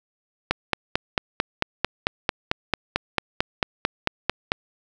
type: click train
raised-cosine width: 0.3 ms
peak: -3 dBFS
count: 19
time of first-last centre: 0.51-4.519 s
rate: 4.49 Hz
effects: none